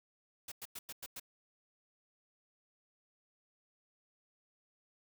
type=noise bursts; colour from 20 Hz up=white; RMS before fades=-45 dBFS; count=6; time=0.48-1.198 s; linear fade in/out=5 ms; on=38 ms; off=98 ms; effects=none